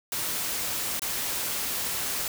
white noise with dropouts, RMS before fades -30 dBFS, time 0.12-2.28 s, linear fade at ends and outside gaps 2 ms, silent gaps 0.995-1.019 s, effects none

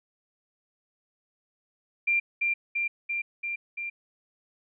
sine tone with echo, 2379 Hz, D7, 22 cents sharp, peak -21 dBFS, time 2.07-2.2 s, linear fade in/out 10 ms, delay 340 ms, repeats 5, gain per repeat -2 dB, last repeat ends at 3.9 s, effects none

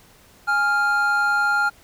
triangle tone pair together, 828 / 1397.8 Hz, G#5 / F6, -5 / +1 cents, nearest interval major sixth, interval 906 cents, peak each -22 / -16 dBFS, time 0.47-1.7 s, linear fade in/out 20 ms, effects pink hiss -52 dBFS RMS until 1.83 s

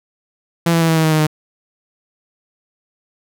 sawtooth tone with pitch steps, 168.5 / 166.28 / 164.08 / 161.92 / 159.78 / 157.67 / 155.59 / 153.54 Hz, E3 / E3 / E3 / E3 / D#3 / D#3 / D#3 / D#3, +38 / +15 / -8 / -31 / +46 / +23 / 0 / -23 cents, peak -8 dBFS, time 0.66-1.268 s, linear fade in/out 5 ms, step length 76 ms, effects none

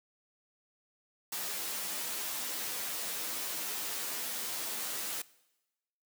white noise with comb filter, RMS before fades -37 dBFS, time 1.32-5.22 s, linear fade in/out 5 ms, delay 11 ms, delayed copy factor -1, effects noise-tail reverb RT60 1.0 s tail -21 dB re dry + high-pass 200 Hz 12 dB/octave

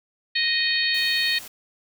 harmonic tone, 622.3 Hz, D#5, in tune, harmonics 3 / 4 / 5 / 6 / 7, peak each -25 / -27 / -30 / -27 / -25 dBFS, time 0.35-1.39 s, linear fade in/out 10 ms
clicks, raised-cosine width 0.3 ms, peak -30 dBFS, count 7, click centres 0.439 / 0.478 / 0.605 / 0.669 / 0.71 / 0.76 / 0.833 s
white noise, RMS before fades -40 dBFS, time 0.94-1.48 s, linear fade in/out 5 ms
effects none

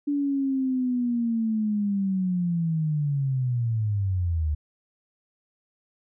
sine linear sweep, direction down, 290 to 73.42 Hz, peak -22 dBFS, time 0.07-4.55 s, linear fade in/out 10 ms, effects none

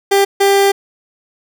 30% pulse tone bursts at uneven times, 396.5 Hz, G4, 20 cents sharp, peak -6 dBFS, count 2, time 0.11-0.25 / 0.4-0.72 s, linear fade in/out 10 ms, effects none

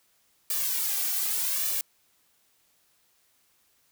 blue noise with flanger, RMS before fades -28 dBFS, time 0.5-1.81 s, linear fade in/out 2 ms, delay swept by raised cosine 1.7 to 2.62 ms, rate 0.85 Hz, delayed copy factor +0.9, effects white hiss -67 dBFS RMS until 3.91 s

